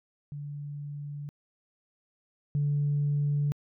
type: tone pair in turn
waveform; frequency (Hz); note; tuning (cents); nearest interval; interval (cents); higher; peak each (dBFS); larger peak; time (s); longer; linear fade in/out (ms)
sine; 145 / 145; D3 / D3; -22 / -22; unison; 0; neither; -35 / -23; second; 0.32-1.29 / 2.55-3.52; neither; 0
effects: tanh soft clip ceiling -20 dBFS